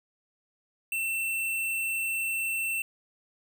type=tone with sample-and-hold; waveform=sine; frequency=2684 Hz; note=E7; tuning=31 cents sharp; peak=-27 dBFS; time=0.92-2.82 s; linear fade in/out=2 ms; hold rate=11025 Hz; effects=none